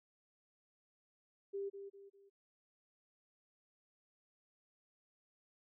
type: tone with echo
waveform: sine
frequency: 396.7 Hz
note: G4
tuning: 21 cents sharp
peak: -38 dBFS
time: 1.53-1.7 s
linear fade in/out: 20 ms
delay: 200 ms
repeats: 3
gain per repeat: -8 dB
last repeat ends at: 2.3 s
effects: none